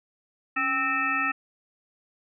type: harmonic tone with a mistuned harmonic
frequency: 261.6 Hz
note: C4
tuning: in tune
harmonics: 1 / 3 / 5 / 7 / 9 / 10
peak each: -35 / -37 / -27 / -28 / -37 / -29 dBFS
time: 0.56-1.32 s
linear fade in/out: 10 ms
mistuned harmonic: 1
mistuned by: +92 cents
effects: none